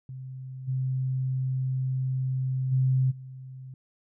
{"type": "tone with level steps", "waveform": "sine", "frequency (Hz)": 130.5, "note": "C3", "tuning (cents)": -4, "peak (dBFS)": [-36, -25, -20, -39], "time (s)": [0.09, 3.74], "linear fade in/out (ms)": 2, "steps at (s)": [0.67, 2.71, 3.1], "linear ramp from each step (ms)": 20, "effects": []}